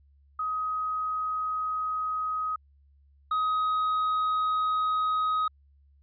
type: tone pair in turn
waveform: sine / triangle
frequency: 1260 / 1260 Hz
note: D#6 / D#6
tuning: +21 / +21 cents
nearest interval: unison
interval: 0 cents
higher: neither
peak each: -27 / -22 dBFS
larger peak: second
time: 0.39-2.56 / 3.31-5.48 s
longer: neither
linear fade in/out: 5 ms
effects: added 70 Hz sine -57 dBFS peak until 6.02 s + resampled to 11025 Hz